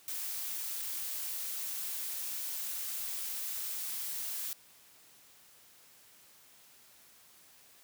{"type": "noise", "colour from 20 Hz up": "blue", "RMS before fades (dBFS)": -38, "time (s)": [0.08, 4.53], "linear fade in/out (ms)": 0, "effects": ["white hiss -60 dBFS RMS until 7.83 s", "high-pass 60 Hz 12 dB/octave"]}